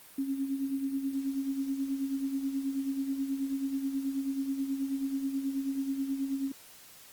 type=tone with tremolo; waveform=sine; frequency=272.3 Hz; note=C#4; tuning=31 cents flat; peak=-27 dBFS; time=0.18-6.52 s; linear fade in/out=5 ms; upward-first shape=sine; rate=9.3 Hz; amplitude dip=60%; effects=white hiss -53 dBFS RMS until 7.12 s + Opus 32 kbps